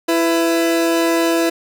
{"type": "tone pair together", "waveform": "30% pulse", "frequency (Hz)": [333.1, 499.1], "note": ["E4", "B4"], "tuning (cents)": [18, 18], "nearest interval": "perfect fifth", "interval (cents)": 700, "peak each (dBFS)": [-12, -19], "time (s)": [0.08, 1.5], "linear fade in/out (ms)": 10, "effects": []}